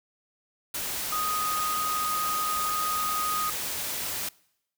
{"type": "tone in noise", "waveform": "sine", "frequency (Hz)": 1244.5, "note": "D#6", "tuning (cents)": 0, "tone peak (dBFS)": -27, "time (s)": [1.12, 3.5], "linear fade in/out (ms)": 5, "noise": "white", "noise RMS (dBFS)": -32, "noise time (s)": [0.74, 4.29], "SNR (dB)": 2, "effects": ["noise-tail reverb RT60 0.8 s tail -24 dB re dry"]}